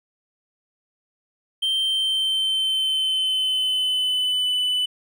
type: tone with pitch glide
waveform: triangle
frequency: 3136 to 2993 Hz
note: G7 to F#7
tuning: 0 to +19 cents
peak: -18 dBFS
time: 1.62-4.86 s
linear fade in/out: 10 ms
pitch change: -81 cents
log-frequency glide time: 1.77-4.53 s
effects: none